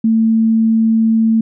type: tone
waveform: sine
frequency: 223.8 Hz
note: A3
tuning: 30 cents sharp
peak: -9 dBFS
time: 0.04-1.41 s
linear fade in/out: 5 ms
effects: none